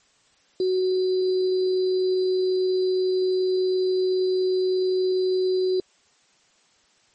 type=tone with sample-and-hold; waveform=sine; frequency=371.5 Hz; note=F#4; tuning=7 cents sharp; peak=-19 dBFS; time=0.6-5.8 s; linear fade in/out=2 ms; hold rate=4410 Hz; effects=white hiss -61 dBFS RMS until 7.14 s + MP3 32 kbps